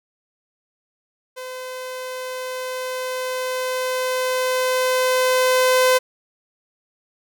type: tone with level ramp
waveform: sawtooth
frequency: 511 Hz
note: C5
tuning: 41 cents flat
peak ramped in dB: -27 to -9 dBFS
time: 1.36-5.99 s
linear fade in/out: 20 ms
effects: none